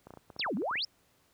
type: clicks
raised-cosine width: 1 ms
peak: -33 dBFS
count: 12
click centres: 0.07 / 0.106 / 0.138 / 0.173 / 0.302 / 0.364 / 0.397 / 0.464 / 0.571 / 0.62 / 0.711 / 0.756 s
type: exponential two-way sweep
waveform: sine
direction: down then up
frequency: 5660 to 178.2 to 5660 Hz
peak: -30 dBFS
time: 0.39-0.85 s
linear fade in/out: 5 ms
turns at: 0.55 s
effects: pink hiss -68 dBFS RMS until 1.33 s + high-pass 60 Hz 12 dB/octave